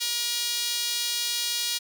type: tone with high-pass filter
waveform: sawtooth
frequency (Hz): 476.3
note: A#4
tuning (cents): +37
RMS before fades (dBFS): -28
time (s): 0-1.79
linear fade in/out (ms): 20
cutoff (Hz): 3900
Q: 1.7
effects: none